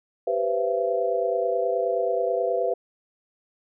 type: chord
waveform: sine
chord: C major seventh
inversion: second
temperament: equal with one note detuned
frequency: 392 / 493.9 / 523.3 / 674.3 Hz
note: G4 / B4 / C5 / E5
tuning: 0 / 0 / 0 / +39 cents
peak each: -29 / -25 / -30 / -26 dBFS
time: 0.27-2.74 s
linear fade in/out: 5 ms
effects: none